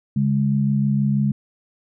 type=tone pair together; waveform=sine; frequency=140 / 206.3 Hz; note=C#3 / G#3; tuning=+18 / -11 cents; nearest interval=perfect fifth; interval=671 cents; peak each=-19 dBFS; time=0.16-1.32 s; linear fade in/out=5 ms; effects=none